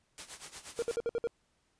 white noise with tremolo, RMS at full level -43 dBFS, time 0.18-0.96 s, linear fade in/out 0 ms, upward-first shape sine, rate 8.4 Hz, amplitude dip 80%
triangle tone bursts, 467.8 Hz, A#4, 6 cents sharp, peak -27 dBFS, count 6, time 0.79-1.272 s, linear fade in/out 0 ms, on 32 ms, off 58 ms
effects pink hiss -74 dBFS RMS until 1.79 s + resampled to 22050 Hz

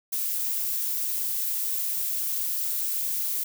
violet noise, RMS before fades -28 dBFS, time 0.12-3.44 s, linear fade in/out 10 ms, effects none

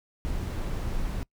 brown noise, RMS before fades -30 dBFS, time 0.25-1.23 s, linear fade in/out 0 ms, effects noise-tail reverb RT60 0.1 s tail -24 dB re dry

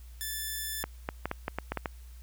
5% pulse tone, 1752 Hz, A6, 8 cents flat, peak -23 dBFS, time 0.21-0.83 s, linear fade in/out 0 ms
clicks, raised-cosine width 0.5 ms, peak -16 dBFS, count 9, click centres 0.84 / 1.089 / 1.256 / 1.314 / 1.481 / 1.586 / 1.72 / 1.773 / 1.858 s
effects added 60 Hz sine -45 dBFS peak until 2.22 s + white hiss -61 dBFS RMS until 2.22 s

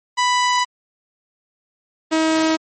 sawtooth tone pair in turn, 990 / 318.8 Hz, B5 / D#4, +4 / +42 cents, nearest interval octave + minor sixth, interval 1962 cents, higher first, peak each -11 dBFS, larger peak neither, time 0.17-0.65 / 2.11-2.57 s, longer first, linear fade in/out 20 ms, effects MP3 32 kbps

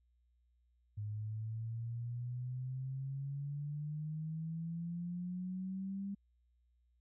sine exponential sweep, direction up, 103.83 to 199.9 Hz, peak -38 dBFS, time 0.97-6.15 s, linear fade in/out 10 ms, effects added 60 Hz sine -70 dBFS peak until 7 s

